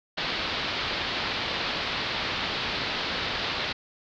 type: low-pass noise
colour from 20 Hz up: white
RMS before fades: -30 dBFS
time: 0.17-3.73 s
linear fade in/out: 10 ms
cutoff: 4500 Hz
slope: 48 dB/octave
effects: none